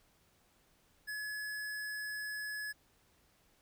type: tone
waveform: square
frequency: 1700 Hz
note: G#6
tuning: 40 cents sharp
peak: -39 dBFS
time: 1.07-2.73 s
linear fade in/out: 20 ms
effects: pink hiss -70 dBFS RMS until 3.61 s